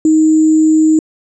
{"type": "tone with sample-and-hold", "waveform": "sine", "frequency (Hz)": 313.3, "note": "D#4", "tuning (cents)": 12, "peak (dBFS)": -6, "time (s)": [0.05, 0.99], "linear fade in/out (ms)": 2, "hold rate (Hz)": 7350, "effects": ["resampled to 22050 Hz"]}